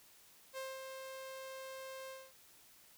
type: tone with ADSR envelope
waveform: sawtooth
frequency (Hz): 529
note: C5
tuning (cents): +19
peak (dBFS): -37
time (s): 0.53-2.33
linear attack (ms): 45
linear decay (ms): 210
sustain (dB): -5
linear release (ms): 240
effects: white hiss -63 dBFS RMS until 2.97 s